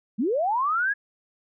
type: linear sweep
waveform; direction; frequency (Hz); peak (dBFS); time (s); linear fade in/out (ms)
sine; up; 187.1 to 1700; -21; 0.18-0.94; 20
effects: none